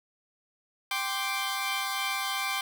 15% pulse chord, G suspended fourth, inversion none, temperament equal, 784 / 1046.5 / 1174.7 Hz, G5 / C6 / D6, 0 / 0 / 0 cents, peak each -27 dBFS, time 0.91-2.61 s, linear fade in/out 2 ms, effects none

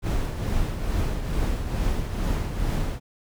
brown noise with tremolo, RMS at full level -23 dBFS, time 0.02-3 s, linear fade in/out 50 ms, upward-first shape triangle, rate 2.3 Hz, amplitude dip 55%, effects none

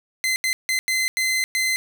sawtooth tone bursts at uneven times, 2059 Hz, C7, 28 cents flat, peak -16 dBFS, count 6, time 0.24-0.36 / 0.44-0.53 / 0.69-0.79 / 0.88-1.08 / 1.17-1.44 / 1.55-1.76 s, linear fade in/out 0 ms, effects none

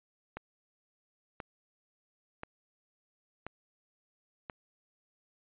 click train, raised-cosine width 0.5 ms, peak -24 dBFS, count 5, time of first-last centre 0.37-4.498 s, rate 0.969 Hz, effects resampled to 8000 Hz

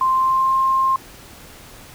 sine tone with pitch glide, 1046.5 to 1059.9 Hz, C6 to C6, 0 to +22 cents, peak -14 dBFS, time 0.01-0.96 s, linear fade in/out 2 ms, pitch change +22 cents, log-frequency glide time 0.15-0.56 s, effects pink hiss -42 dBFS RMS until 1.94 s

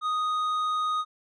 triangle tone with hard clipping, 1244.5 Hz, D#6, in tune, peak -26 dBFS, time 0.01-1.05 s, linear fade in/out 50 ms, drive 9 dB, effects resampled to 22050 Hz

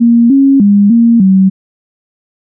sine tone with pitch steps, 234.5 / 273.6 / 202.7 / 232.5 / 190.7 Hz, A#3 / C#4 / G#3 / A#3 / G3, +11 / -23 / -42 / -4 / -47 cents, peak -3 dBFS, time 0-1.5 s, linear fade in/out 20 ms, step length 300 ms, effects none

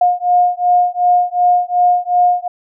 sine beating tone pair, 713 / 715.7 Hz, F5 / F5, +36 / +42 cents, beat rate 2.7 Hz, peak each -13 dBFS, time 0.01-2.48 s, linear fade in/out 5 ms, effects none

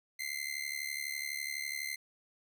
sawtooth tone with amplitude modulation, 2077 Hz, C7, 13 cents flat, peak -29 dBFS, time 0.19-1.96 s, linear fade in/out 10 ms, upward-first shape sine, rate 72 Hz, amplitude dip 85%, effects none

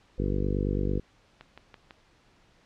harmonic tone, 49 Hz, G1, in tune, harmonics 1 / 2 / 3 / 4 / 5 / 6 / 7 / 8 / 9 / 10, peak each -29 / -32 / -34 / -35 / -36 / -37 / -37 / -38 / -39 / -39 dBFS, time 0.18-1 s, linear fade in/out 10 ms
click train, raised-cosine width 0.3 ms, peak -29 dBFS, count 4, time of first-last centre 1.41-1.908 s, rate 6.02 Hz
effects pink hiss -62 dBFS RMS until 2.65 s + low-pass 5000 Hz 12 dB/octave

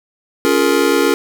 square chord, Bb minor seventh, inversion first, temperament just, 279.7 / 349.6 / 419.5 / 466.2 Hz, Db4 / F4 / Ab4 / Bb4, +16 / +2 / +17 / 0 cents, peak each -18 dBFS, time 0.45-1.14 s, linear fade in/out 0 ms, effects none

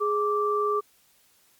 sine tone pair together, 416.8 / 1170 Hz, G#4 / D6, +6 / -7 cents, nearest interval octave + tritone, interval 1787 cents, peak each -25 dBFS, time 0-0.81 s, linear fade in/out 20 ms, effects white hiss -62 dBFS RMS until 1.59 s + Opus 48 kbps

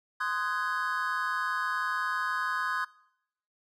triangle chord, Ab dominant seventh, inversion first, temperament just, 1038.3 / 1245.9 / 1495.1 / 1661.2 Hz, C6 / Eb6 / Gb6 / Ab6, -14 / +2 / +18 / 0 cents, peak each -32 dBFS, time 0.2-2.85 s, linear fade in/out 10 ms, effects noise-tail reverb RT60 0.8 s tail -23 dB re dry

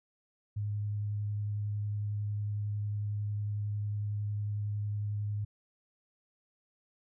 sine tone with vibrato, 103.83 Hz, G#2, in tune, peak -31 dBFS, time 0.56-5.45 s, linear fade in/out 10 ms, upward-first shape triangle, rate 11 Hz, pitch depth 12 cents each way, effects none

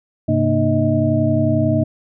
sine tone cluster, 102.3 / 133.3 / 232 / 303.6 / 631 Hz, G#2 / C3 / A#3 / D#4 / D#5, -26 / +33 / -8 / -42 / +24 cents, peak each -20 dBFS, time 0.28-1.84 s, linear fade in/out 10 ms, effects none

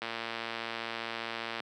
click train, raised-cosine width 0.3 ms, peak -19 dBFS, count 183, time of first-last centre 0.02-1.603 s, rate 115 Hz, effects high-pass 200 Hz 12 dB/octave

